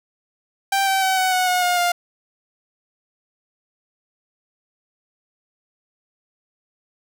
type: tone with pitch steps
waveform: sawtooth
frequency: 784 / 771.9 / 759.9 / 748.2 / 736.6 / 725.2 / 714 / 702.9 Hz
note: G5 / G5 / F#5 / F#5 / F#5 / F#5 / F5 / F5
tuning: 0 / -27 / +46 / +19 / -8 / -35 / +38 / +11 cents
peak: -13 dBFS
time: 0.72-1.92 s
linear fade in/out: 5 ms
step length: 150 ms
effects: none